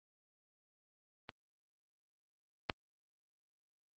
clicks, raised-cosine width 0.3 ms, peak -28 / -15 dBFS, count 2, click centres 1.292 / 2.698 s, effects high-pass 60 Hz 12 dB/octave + Opus 32 kbps

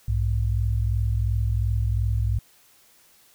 sine tone pair together, 61.74 / 104.57 Hz, B1 / G#2, 0 / +12 cents, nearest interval major sixth, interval 912 cents, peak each -23 dBFS, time 0.08-2.39 s, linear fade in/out 5 ms, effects white hiss -57 dBFS RMS until 3.34 s

